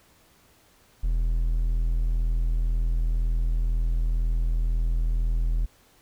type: tone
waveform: triangle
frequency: 41 Hz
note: E1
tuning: 9 cents flat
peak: -19 dBFS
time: 1.03-5.66 s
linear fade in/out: 10 ms
effects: pink hiss -59 dBFS RMS until 6.01 s